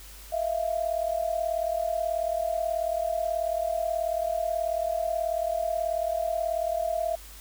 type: tone pair together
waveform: sine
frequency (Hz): 646 / 684.4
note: E5 / F5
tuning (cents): -35 / -35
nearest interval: minor second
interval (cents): 100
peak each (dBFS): -28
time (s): 0.32-7.16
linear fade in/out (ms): 10
effects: added 50 Hz sine -46 dBFS peak until 7.4 s + white hiss -48 dBFS RMS until 7.4 s